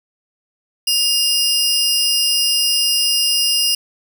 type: tone pair together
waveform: sawtooth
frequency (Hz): 2812 / 5023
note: F7 / D#8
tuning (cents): +11 / +16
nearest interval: minor seventh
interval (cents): 1005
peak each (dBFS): -14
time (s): 0.87-3.75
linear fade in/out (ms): 5
effects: none